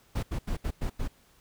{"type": "noise bursts at uneven times", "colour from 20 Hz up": "brown", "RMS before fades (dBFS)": -30, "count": 6, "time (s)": [[0.15, 0.23], [0.31, 0.39], [0.47, 0.57], [0.64, 0.71], [0.81, 0.9], [0.99, 1.08]], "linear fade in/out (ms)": 10, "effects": ["pink hiss -62 dBFS RMS until 1.4 s"]}